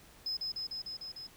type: tone with echo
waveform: sine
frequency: 5100 Hz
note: D#8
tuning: 42 cents sharp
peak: -30 dBFS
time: 0.26-0.37 s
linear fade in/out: 5 ms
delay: 150 ms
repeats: 6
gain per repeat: -2 dB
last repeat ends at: 1.27 s
effects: tanh soft clip ceiling -32 dBFS + pink hiss -58 dBFS RMS until 1.36 s